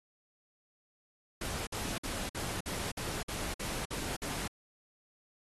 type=noise bursts; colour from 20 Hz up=pink; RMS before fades=-38 dBFS; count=10; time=1.41-4.478 s; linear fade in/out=5 ms; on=260 ms; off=52 ms; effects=AAC 32 kbps